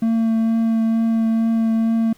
triangle tone with vibrato, 225.7 Hz, A3, 44 cents sharp, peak -13 dBFS, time 0.02-2.13 s, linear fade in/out 5 ms, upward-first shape triangle, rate 2.2 Hz, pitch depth 13 cents each way, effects pink hiss -53 dBFS RMS until 2.17 s

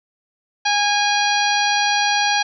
harmonic tone with a mistuned harmonic, 821 Hz, G#5, 20 cents flat, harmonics 1 / 2 / 3 / 4 / 5 / 6 / 7, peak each -19 / -22 / -24 / -25 / -26 / -27 / -27 dBFS, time 0.65-2.43 s, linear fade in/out 10 ms, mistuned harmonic 6, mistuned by -69 cents, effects none

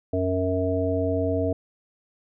harmonic tone, 92.5 Hz, F#2, in tune, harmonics 1 / 3 / 5 / 7, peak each -27 / -27 / -27 / -27 dBFS, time 0.13-1.53 s, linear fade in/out 5 ms, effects none

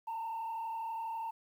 sine tone with frequency modulation, 905 Hz, A5, 48 cents sharp, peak -34 dBFS, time 0.07-1.31 s, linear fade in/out 10 ms, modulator 32.2 Hz, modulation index 0.75, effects tanh soft clip ceiling -34 dBFS + 11-bit

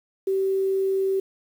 sine tone, 385.5 Hz, G4, 29 cents flat, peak -20 dBFS, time 0.27-1.2 s, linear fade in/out 5 ms, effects 8-bit

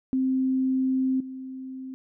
sine tone with level steps, 261.5 Hz, C4, 1 cent flat, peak -21 / -34 dBFS, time 0.13-1.94 s, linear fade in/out 0 ms, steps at 1.2 s, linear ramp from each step 5 ms, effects none

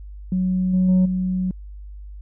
sine tone with level steps, 184.6 Hz, F#3, 4 cents flat, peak -17 / -13 / -10 / -19 dBFS, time 0.32-1.51 s, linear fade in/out 2 ms, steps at 0.73 / 0.88 / 1.05 s, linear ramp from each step 10 ms, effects tanh soft clip ceiling -12 dBFS + added 50 Hz sine -34 dBFS peak until 2.21 s

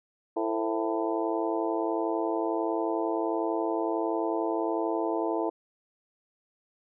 harmonic tone with a mistuned harmonic, 111.1 Hz, A2, 17 cents sharp, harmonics 3 / 4 / 5 / 6 / 7 / 8 / 9, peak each -30 / -32 / -37 / -33 / -39 / -35 / -40 dBFS, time 0.36-5.5 s, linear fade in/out 10 ms, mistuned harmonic 5, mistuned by -95 cents, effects none

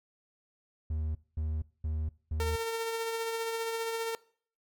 triangle tone bursts, 77.78 Hz, D#2, in tune, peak -28 dBFS, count 4, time 0.9-2.56 s, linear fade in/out 5 ms, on 250 ms, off 220 ms
sawtooth tone with tremolo, 455 Hz, A#4, 42 cents flat, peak -26 dBFS, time 2.4-4.15 s, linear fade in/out 0 ms, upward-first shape triangle, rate 15 Hz, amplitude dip 35%
effects noise-tail reverb RT60 0.5 s tail -22 dB re dry

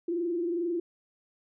sine tone with frequency modulation, 343.8 Hz, F4, 27 cents flat, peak -27 dBFS, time 0.08-0.8 s, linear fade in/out 5 ms, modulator 22.3 Hz, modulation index 0.68, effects none

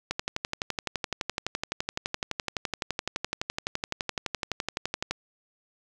click train, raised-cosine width 0.2 ms, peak -11 dBFS, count 60, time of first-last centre 0.11-5.11 s, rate 11.8 Hz, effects none

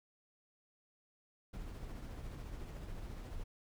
brown noise with tremolo, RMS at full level -44 dBFS, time 1.53-3.44 s, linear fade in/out 10 ms, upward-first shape sine, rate 14 Hz, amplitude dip 30%, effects none

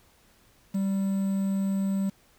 triangle tone with quantisation, 195.4 Hz, G3, 5 cents flat, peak -22 dBFS, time 0.74-2.1 s, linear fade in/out 10 ms, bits 8, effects pink hiss -61 dBFS RMS until 2.38 s

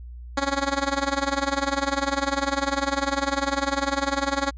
10% pulse tone with tremolo, 277.2 Hz, C#4, in tune, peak -11 dBFS, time 0.37-4.51 s, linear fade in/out 5 ms, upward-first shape sine, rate 20 Hz, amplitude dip 85%, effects added 60 Hz sine -36 dBFS peak until 4.57 s + resampled to 16000 Hz

